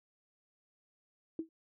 sine tone with exponential decay, 323.9 Hz, E4, 30 cents flat, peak -30 dBFS, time 1.39-1.49 s, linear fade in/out 2 ms, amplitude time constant 21 ms, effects none

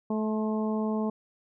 harmonic tone with a mistuned harmonic, 216.8 Hz, A3, 25 cents flat, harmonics 1 / 2 / 3 / 4 / 5, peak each -27 / -33 / -37 / -39 / -41 dBFS, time 0.1-1.1 s, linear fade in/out 5 ms, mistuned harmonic 5, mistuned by -23 cents, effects none

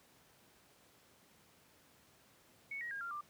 sine tone with pitch steps, 2214 / 1894.3 / 1620.7 / 1386.7 / 1186.5 Hz, C#7 / A#6 / G#6 / F6 / D6, -3 / +27 / -43 / -13 / +17 cents, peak -40 dBFS, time 2.71-3.21 s, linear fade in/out 5 ms, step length 100 ms, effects pink hiss -66 dBFS RMS until 3.29 s + high-pass 100 Hz 12 dB/octave

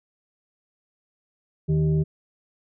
sine tone with frequency modulation, 155.56 Hz, D#3, in tune, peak -18 dBFS, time 1.68-2.04 s, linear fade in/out 20 ms, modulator 235 Hz, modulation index 0.59, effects none

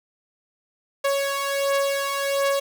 sawtooth beating tone pair, 554.4 / 555.8 Hz, C#5 / C#5, 0 / +4 cents, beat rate 1.4 Hz, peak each -23 / -19 dBFS, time 1.04-2.6 s, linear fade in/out 10 ms, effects none

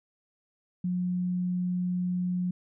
sine tone, 179.9 Hz, F#3, 48 cents flat, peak -26 dBFS, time 0.84-2.51 s, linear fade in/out 5 ms, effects none

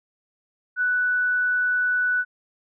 sine tone, 1485 Hz, F#6, 6 cents sharp, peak -19 dBFS, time 0.76-2.25 s, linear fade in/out 50 ms, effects none

